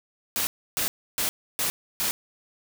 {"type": "noise bursts", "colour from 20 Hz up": "white", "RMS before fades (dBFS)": -26, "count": 5, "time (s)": [0.36, 2.11], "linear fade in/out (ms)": 0, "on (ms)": 110, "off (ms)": 300, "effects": []}